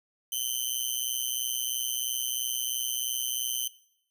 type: tone with amplitude modulation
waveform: 10% pulse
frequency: 3063 Hz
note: G7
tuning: 41 cents flat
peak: -17 dBFS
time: 0.32-3.68 s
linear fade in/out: 5 ms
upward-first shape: sine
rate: 123 Hz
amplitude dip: 85%
effects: noise-tail reverb RT60 0.7 s tail -18 dB re dry